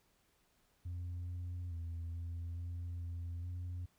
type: tone with pitch steps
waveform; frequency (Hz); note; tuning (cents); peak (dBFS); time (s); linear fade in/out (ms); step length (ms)
sine; 87.9 / 88.4 / 83.8 / 85 / 86.7 / 85.8 / 88.7; F2 / F2 / E2 / F2 / F2 / F2 / F2; +12 / +22 / +29 / -46 / -12 / -30 / +27; -37; 0.85-3.86; 10; 430
effects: tanh soft clip ceiling -38 dBFS + pink hiss -74 dBFS RMS until 3.98 s